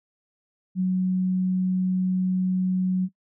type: tone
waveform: sine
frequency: 185 Hz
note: F#3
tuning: in tune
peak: -20 dBFS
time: 0.75-3.09 s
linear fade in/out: 50 ms
effects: noise-tail reverb RT60 0.1 s tail -21 dB re dry